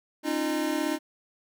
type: tone cluster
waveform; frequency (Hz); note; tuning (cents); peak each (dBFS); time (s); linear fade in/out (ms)
square; 271.2 / 307.3 / 345 / 613; C#4 / D#4 / F4 / D#5; -38 / -21 / -21 / -26; -34 / -29 / -34 / -35; 0.23-0.99; 50
effects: none